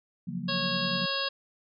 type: chord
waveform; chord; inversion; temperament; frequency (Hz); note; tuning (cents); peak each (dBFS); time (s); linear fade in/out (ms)
sine; Gb major seventh; second; equal; 138.59 / 174.61 / 185 / 233.1; Db3 / F3 / Gb3 / Bb3; 0 / 0 / 0 / 0; -40 / -35 / -36 / -38; 0.27-1.06; 10
type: harmonic tone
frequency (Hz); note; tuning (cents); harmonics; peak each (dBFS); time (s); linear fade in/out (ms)
550; C#5; -14; 1 / 2 / 3 / 5 / 6 / 7 / 8 / 9; -36 / -36 / -36 / -36 / -36 / -36 / -36 / -36; 0.48-1.29; 10
effects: none